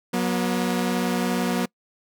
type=tone pair together; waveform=sawtooth; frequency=183.35 / 240.7 Hz; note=F#3 / B3; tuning=-15 / -44 cents; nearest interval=perfect fourth; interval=471 cents; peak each=-21 / -20 dBFS; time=0.13-1.66 s; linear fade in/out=10 ms; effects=noise-tail reverb RT60 0.1 s tail -26 dB re dry